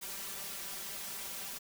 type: noise with comb filter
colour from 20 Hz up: white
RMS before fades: -42 dBFS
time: 0.01-1.59 s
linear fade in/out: 20 ms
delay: 5.1 ms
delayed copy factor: +0.95
effects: none